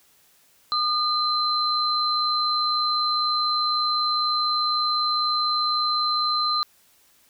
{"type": "tone pair together", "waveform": "sine", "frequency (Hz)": [1214, 4081], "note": ["D#6", "C8"], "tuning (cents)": [-43, -44], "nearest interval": "octave + major sixth", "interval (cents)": 2099, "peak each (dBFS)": -23, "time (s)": [0.72, 6.63], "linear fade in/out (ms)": 0, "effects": ["white hiss -59 dBFS RMS until 7.29 s"]}